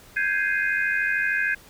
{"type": "chord", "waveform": "sine", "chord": "Ab major seventh", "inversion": "third", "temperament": "equal", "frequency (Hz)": [1568, 1661.2, 2093, 2489], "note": ["G6", "Ab6", "C7", "Eb7"], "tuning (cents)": [0, 0, 0, 0], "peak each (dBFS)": [-25, -25, -30, -29], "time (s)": [0.16, 1.55], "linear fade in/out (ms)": 10, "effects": ["pink hiss -50 dBFS RMS until 1.69 s"]}